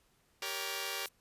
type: chord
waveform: 5% pulse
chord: G diminished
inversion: none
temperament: just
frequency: 392 / 470.4 / 564.5 Hz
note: G4 / Bb4 / Db5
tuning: 0 / +16 / +31 cents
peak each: -30 dBFS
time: 0.42-1.06 s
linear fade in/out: 2 ms
type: noise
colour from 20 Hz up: violet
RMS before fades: -44 dBFS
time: 0.45-1.09 s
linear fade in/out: 10 ms
effects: pink hiss -71 dBFS RMS until 1.2 s + resampled to 32000 Hz

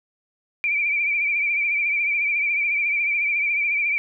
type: tone with vibrato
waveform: sine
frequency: 2340 Hz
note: D7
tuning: 7 cents flat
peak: -19 dBFS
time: 0.64-3.98 s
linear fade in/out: 0 ms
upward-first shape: triangle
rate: 14 Hz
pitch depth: 69 cents each way
effects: none

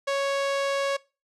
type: tone with low-pass filter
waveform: sawtooth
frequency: 554.4 Hz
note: C#5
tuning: in tune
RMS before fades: -26 dBFS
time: 0.07-0.97 s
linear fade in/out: 10 ms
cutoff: 6400 Hz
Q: 0.7
effects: noise-tail reverb RT60 0.3 s tail -22 dB re dry

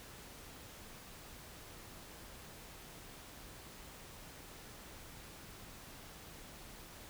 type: silence
effects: pink hiss -53 dBFS RMS until 7.09 s

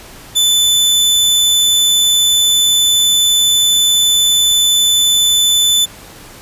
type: tone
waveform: sawtooth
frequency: 3508 Hz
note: A7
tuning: 6 cents flat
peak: -6 dBFS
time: 0.35-5.86 s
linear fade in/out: 20 ms
effects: pink hiss -36 dBFS RMS until 6.41 s + resampled to 32000 Hz

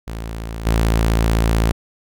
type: tone with level steps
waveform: sawtooth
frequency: 55.8 Hz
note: A1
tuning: 25 cents sharp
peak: -22 / -10 dBFS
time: 0.07-1.72 s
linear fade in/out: 10 ms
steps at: 0.65 s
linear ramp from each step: 20 ms
effects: none

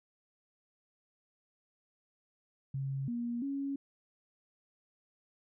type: tone with pitch steps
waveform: sine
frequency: 136.1 / 237.6 / 277.2 Hz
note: C#3 / A#3 / C#4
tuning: -31 / +33 / 0 cents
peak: -33 dBFS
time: 2.74-3.76 s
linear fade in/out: 5 ms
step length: 340 ms
effects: none

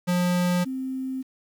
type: tone pair in turn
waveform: square / sine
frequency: 178 / 261.9 Hz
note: F3 / C4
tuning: +33 / +2 cents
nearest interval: perfect fifth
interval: 669 cents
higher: second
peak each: -21 / -27 dBFS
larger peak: first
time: 0.07-0.65 / 0.65-1.23 s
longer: neither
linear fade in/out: 20 ms
effects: 9-bit

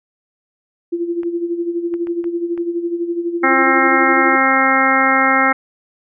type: tone with tremolo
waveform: sine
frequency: 342.5 Hz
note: F4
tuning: 34 cents flat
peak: -15 dBFS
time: 0.92-4.36 s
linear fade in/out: 10 ms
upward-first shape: sine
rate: 12 Hz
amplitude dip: 65%
type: clicks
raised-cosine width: 0.5 ms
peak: -22 dBFS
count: 5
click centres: 1.233 / 1.94 / 2.071 / 2.242 / 2.577 s
type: harmonic tone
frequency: 266.2 Hz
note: C4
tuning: 30 cents sharp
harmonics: 1 / 2 / 3 / 4 / 5 / 6 / 7 / 8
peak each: -20 / -22 / -19 / -23 / -16 / -22 / -19 / -18 dBFS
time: 3.43-5.53 s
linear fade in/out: 10 ms
effects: none

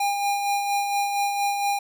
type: tone with tremolo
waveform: square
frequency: 807 Hz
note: G#5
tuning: 50 cents flat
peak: -21 dBFS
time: 0-1.79 s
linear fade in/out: 5 ms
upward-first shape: sine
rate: 4.3 Hz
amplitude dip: 40%
effects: none

